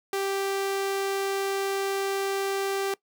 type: tone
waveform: sawtooth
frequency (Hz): 392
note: G4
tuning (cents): 0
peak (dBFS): -22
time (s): 0.13-2.94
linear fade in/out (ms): 2
effects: noise-tail reverb RT60 0.1 s tail -21 dB re dry